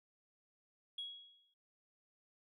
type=tone with exponential decay; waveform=sine; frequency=3322 Hz; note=G#7; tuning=in tune; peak=-38 dBFS; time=0.98-1.54 s; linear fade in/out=5 ms; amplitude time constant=120 ms; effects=tanh soft clip ceiling -36 dBFS